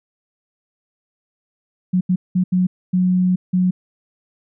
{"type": "tone bursts at uneven times", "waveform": "sine", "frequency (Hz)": 182.6, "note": "F#3", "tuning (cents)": -23, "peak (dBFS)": -13, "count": 6, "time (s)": [[1.93, 2.01], [2.09, 2.16], [2.35, 2.44], [2.52, 2.67], [2.93, 3.36], [3.53, 3.71]], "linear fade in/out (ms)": 10, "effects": []}